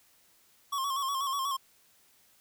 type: tone with vibrato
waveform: square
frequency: 1094 Hz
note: C#6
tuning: 23 cents flat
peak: -30 dBFS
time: 0.72-1.57 s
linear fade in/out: 10 ms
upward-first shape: square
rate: 8.2 Hz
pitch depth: 53 cents each way
effects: white hiss -64 dBFS RMS until 2.4 s